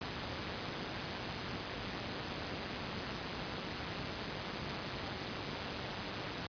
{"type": "noise with amplitude modulation", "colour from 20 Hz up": "pink", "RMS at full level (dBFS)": -37, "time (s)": [0.01, 6.47], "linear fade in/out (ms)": 5, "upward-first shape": "sine", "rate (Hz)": 194, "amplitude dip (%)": 65, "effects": ["high-pass 80 Hz 12 dB/octave", "resampled to 11025 Hz"]}